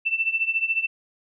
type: tone with tremolo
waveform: sine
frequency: 2670 Hz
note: E7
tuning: 22 cents sharp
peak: -17 dBFS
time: 0.05-0.87 s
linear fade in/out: 20 ms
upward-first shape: triangle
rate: 14 Hz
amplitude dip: 90%
effects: none